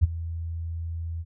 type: tone with ADSR envelope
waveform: sine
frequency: 83 Hz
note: E2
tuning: 12 cents sharp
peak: -12 dBFS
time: 0.01-1.25 s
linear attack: 27 ms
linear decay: 21 ms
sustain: -17 dB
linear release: 45 ms
effects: none